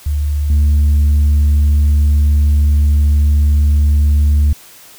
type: tone with level steps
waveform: sine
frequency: 73.42 Hz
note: D2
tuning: in tune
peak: -12 / -5 dBFS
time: 0.06-4.53 s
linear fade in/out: 5 ms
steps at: 0.5 s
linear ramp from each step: 2 ms
effects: tanh soft clip ceiling -7 dBFS + white hiss -40 dBFS RMS until 4.98 s